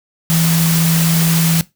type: tone in noise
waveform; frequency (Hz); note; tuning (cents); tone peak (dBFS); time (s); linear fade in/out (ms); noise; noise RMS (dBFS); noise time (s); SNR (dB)
sine; 164.81; E3; 0; -12; 0.3-1.61; 0; white; -19; 0.3-1.61; +4
effects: noise-tail reverb RT60 0.2 s tail -19 dB re dry